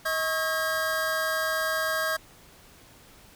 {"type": "tone cluster", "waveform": "square", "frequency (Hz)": [636, 1103, 1280, 1617], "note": ["D#5", "C#6", "D#6", "G#6"], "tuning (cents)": [38, -9, 49, -47], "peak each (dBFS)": [-31, -35, -35, -29], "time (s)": [0.05, 2.17], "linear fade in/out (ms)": 10, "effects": ["pink hiss -53 dBFS RMS until 3.35 s"]}